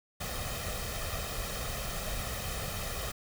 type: noise with comb filter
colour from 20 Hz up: pink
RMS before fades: -36 dBFS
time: 0.2-3.12 s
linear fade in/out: 10 ms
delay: 1.6 ms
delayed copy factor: +0.65
effects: none